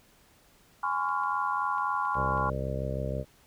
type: chord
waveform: sine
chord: Db major seventh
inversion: second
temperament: equal with one note detuned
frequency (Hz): 830.6 / 1025 / 1108.7 / 1396.9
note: Ab5 / C6 / Db6 / F6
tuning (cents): 0 / -36 / 0 / 0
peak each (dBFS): -33 / -31 / -31 / -34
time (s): 0.83-2.5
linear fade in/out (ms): 5
type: clicks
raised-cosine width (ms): 0.3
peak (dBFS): -37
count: 6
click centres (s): 1.089 / 1.236 / 1.781 / 2.053 / 2.146 / 2.376
type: harmonic tone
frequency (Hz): 66.2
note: C2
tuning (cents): +21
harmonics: 1 / 2 / 3 / 4 / 5 / 6 / 7 / 8 / 9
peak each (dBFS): -35 / -34 / -39 / -44 / -46 / -44 / -40 / -40 / -37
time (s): 2.14-3.25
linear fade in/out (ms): 50
effects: pink hiss -61 dBFS RMS until 3.46 s